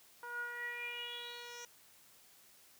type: tone with low-pass filter sweep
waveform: 10% pulse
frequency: 480 Hz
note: B4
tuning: 49 cents flat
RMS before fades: -44 dBFS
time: 0.23-1.65 s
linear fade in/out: 2 ms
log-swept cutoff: 1200 to 5900 Hz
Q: 8.6
effects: white hiss -63 dBFS RMS until 2.79 s + high-pass 60 Hz 12 dB/octave